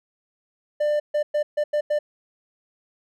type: tone bursts at uneven times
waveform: triangle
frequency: 595 Hz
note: D5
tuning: 22 cents sharp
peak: -17 dBFS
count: 6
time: 0.8-1 / 1.14-1.23 / 1.34-1.43 / 1.57-1.64 / 1.73-1.81 / 1.9-1.99 s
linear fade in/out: 10 ms
effects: none